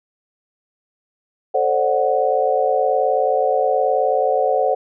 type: chord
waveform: sine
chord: D dominant seventh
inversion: second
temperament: equal with one note detuned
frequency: 440 / 528.4 / 587.3 / 740 Hz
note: A4 / C5 / D5 / F#5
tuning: 0 / +17 / 0 / 0 cents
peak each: -22 / -19 / -22 / -19 dBFS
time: 1.54-4.75 s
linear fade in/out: 10 ms
effects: none